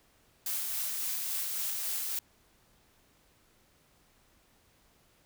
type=noise with tremolo; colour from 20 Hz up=blue; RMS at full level=-33 dBFS; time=0.46-2.19 s; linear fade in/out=2 ms; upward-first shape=sine; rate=3.6 Hz; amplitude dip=25%; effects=pink hiss -66 dBFS RMS until 5.25 s